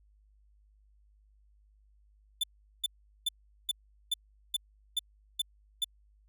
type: tone bursts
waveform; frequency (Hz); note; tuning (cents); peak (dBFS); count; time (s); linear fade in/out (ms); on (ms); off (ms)
45% pulse; 3520; A7; 0; -27; 9; 2.41-5.844; 5; 26; 400
effects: added 51 Hz sine -61 dBFS peak until 6.28 s